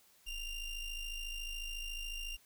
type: ring-modulated tone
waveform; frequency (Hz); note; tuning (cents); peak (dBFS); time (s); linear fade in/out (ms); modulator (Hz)
square; 1407; F6; +12; -37; 0.26-2.37; 20; 1380
effects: white hiss -66 dBFS RMS until 2.45 s